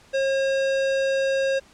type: tone with hard clipping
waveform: sine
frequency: 540 Hz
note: C#5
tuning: 45 cents flat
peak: -22 dBFS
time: 0.13-1.6 s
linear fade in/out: 20 ms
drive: 17 dB
effects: pink hiss -53 dBFS RMS until 1.73 s + low-pass 8000 Hz 12 dB/octave